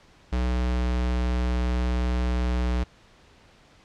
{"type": "tone with pitch glide", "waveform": "square", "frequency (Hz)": [61.8, 61.34], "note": ["B1", "B1"], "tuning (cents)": [2, -11], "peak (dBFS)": -23, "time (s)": [0.32, 2.84], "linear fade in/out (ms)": 10, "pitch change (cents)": -13, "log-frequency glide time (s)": [0.49, 0.9], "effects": ["pink hiss -55 dBFS RMS until 3.84 s", "low-pass 5000 Hz 12 dB/octave"]}